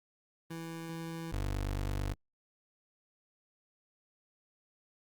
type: tone pair in turn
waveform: 25% pulse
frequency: 164.81 / 49 Hz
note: E3 / G1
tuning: 0 / 0 cents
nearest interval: octave + major sixth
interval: 2100 cents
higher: first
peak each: -35 / -29 dBFS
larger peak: second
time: 0.5-1.32 / 1.32-2.14 s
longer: neither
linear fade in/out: 10 ms
effects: Opus 32 kbps